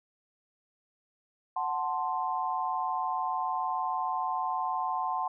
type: chord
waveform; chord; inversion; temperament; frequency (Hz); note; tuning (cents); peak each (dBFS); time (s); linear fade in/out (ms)
sine; F# diminished; none; equal; 740 / 880 / 1046.5; F#5 / A5 / C6; 0 / 0 / 0; -33 / -33 / -32; 1.56-5.28; 5
effects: none